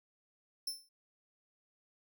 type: tone with exponential decay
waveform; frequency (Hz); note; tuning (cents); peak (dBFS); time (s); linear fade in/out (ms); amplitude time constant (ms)
sawtooth; 5330; E8; +18; -30; 0.67-0.89; 5; 46
effects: none